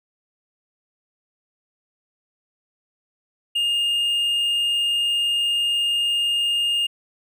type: tone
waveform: triangle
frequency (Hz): 2829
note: F7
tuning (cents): +22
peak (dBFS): -17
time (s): 3.55-6.87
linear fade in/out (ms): 10
effects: none